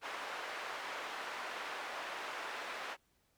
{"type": "band-pass noise", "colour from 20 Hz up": "white", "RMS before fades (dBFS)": -43, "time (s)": [0.01, 2.97], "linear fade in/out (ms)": 50, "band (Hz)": [550, 1800], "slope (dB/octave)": 12, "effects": ["pink hiss -75 dBFS RMS until 3.37 s"]}